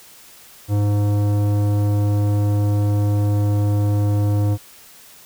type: tone with tanh clipping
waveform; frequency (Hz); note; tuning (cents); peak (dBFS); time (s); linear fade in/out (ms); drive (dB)
sine; 102.9; G#2; -16; -17; 0.68-4.58; 50; 15
effects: white hiss -45 dBFS RMS until 5.25 s